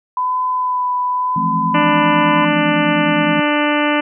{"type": "tone with vibrato", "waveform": "sine", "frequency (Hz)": 1002, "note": "B5", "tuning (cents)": 25, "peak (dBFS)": -15, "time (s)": [0.17, 2.45], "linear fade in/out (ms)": 2, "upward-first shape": "sine", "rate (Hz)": 0.93, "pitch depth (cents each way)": 15}
{"type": "chord", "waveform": "sine", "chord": "F major seventh", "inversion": "third", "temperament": "equal with one note detuned", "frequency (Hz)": [164.81, 174.61, 214.5, 261.6], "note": ["E3", "F3", "A3", "C4"], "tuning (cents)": [0, 0, -44, 0], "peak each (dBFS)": [-23, -25, -23, -26], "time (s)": [1.36, 3.4], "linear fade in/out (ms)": 5}
{"type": "harmonic tone", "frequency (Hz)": 295.8, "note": "D4", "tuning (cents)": 13, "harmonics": [1, 2, 3, 4, 5, 6, 7, 8, 9, 10], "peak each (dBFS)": [-17, -20, -22, -23, -24, -25, -25, -26, -27, -27], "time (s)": [1.74, 4.01], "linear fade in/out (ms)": 10}
{"effects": []}